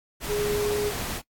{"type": "tone in noise", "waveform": "sine", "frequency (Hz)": 415.3, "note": "G#4", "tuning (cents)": 0, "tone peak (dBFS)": -24, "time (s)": [0.27, 0.93], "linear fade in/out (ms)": 50, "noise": "pink", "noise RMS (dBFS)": -32, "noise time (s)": [0.2, 1.22], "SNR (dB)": 5, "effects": ["noise-tail reverb RT60 0.1 s tail -23 dB re dry", "AAC 64 kbps"]}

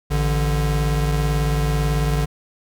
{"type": "tone pair together", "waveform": "square", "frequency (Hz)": [55, 146.83], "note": ["A1", "D3"], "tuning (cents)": [0, 0], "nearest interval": "octave + perfect fourth", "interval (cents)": 1700, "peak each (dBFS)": -21, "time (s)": [0.1, 2.26], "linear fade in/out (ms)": 20, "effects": []}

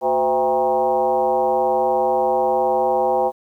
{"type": "tone with frequency modulation", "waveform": "sine", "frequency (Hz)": 655, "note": "E5", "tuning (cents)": -11, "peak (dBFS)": -15, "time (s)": [0.01, 3.32], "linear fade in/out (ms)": 50, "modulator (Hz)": 143, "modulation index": 1.8, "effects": ["9-bit"]}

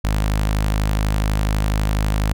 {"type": "tone with notch filter", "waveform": "sawtooth", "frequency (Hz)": 52.1, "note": "G#1", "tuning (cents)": 6, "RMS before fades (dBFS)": -19, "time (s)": [0.04, 2.33], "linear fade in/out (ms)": 5, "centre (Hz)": 380, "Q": 1.6, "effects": []}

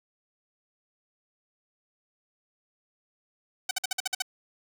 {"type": "tone bursts", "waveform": "5% pulse", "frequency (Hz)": 754, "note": "F#5", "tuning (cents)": 32, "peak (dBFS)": -14, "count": 8, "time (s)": [3.69, 4.222], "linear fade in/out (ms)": 5, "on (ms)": 21, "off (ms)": 52, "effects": []}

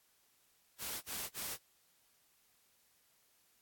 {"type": "noise bursts", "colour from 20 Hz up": "white", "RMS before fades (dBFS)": -41, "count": 3, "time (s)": [0.78, 1.578], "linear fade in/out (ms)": 50, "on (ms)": 240, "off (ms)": 39, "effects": ["white hiss -72 dBFS RMS until 3.61 s", "AAC 64 kbps"]}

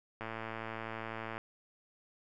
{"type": "click train", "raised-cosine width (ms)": 0.5, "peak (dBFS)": -25, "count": 132, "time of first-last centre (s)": [0.21, 1.38], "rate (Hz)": 112, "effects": []}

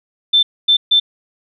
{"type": "tone bursts at uneven times", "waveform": "sine", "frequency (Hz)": 3548, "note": "A7", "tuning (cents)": 14, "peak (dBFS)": -8, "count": 3, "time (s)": [[0.33, 0.43], [0.68, 0.77], [0.91, 1]], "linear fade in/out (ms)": 10, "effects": []}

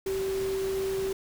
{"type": "tone in noise", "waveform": "sine", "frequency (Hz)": 385.4, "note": "G4", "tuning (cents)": -29, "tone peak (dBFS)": -27, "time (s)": [0.06, 1.13], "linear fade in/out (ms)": 5, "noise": "pink", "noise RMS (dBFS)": -40, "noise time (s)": [0.06, 1.13], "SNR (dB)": 10, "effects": []}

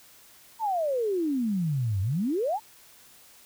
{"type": "exponential two-way sweep", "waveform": "sine", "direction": "down then up", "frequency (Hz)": [932.3, 91.5, 932.3], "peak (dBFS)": -24, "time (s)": [0.59, 2.6], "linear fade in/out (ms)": 50, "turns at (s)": 2.01, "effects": ["white hiss -54 dBFS RMS until 3.45 s"]}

